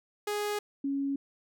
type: tone pair in turn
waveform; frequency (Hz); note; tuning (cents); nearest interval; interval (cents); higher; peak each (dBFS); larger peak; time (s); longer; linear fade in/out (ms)
sawtooth / sine; 415.3 / 277.2; G#4 / C#4; 0 / 0; perfect fifth; 700; first; -26 / -28; first; 0.27-0.59 / 0.84-1.16; neither; 5
effects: none